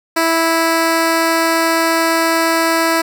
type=tone; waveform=10% pulse; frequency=328.6 Hz; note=E4; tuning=5 cents flat; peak=-4 dBFS; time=0.16-3.02 s; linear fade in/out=10 ms; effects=none